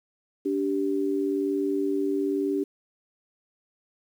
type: tone pair together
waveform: sine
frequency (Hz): 289 / 390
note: D4 / G4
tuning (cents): -28 / -9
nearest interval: perfect fourth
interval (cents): 519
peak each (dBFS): -26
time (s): 0.45-2.64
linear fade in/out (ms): 10
effects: 9-bit